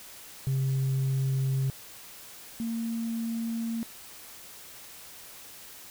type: tone pair in turn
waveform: sine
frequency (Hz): 133.8 / 229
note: C3 / A#3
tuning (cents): +39 / -31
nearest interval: major sixth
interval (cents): 930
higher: second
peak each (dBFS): -22 / -28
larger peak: first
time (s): 0.47-1.7 / 2.6-3.83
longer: neither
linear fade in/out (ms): 0
effects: tanh soft clip ceiling -23 dBFS + white hiss -47 dBFS RMS until 5.9 s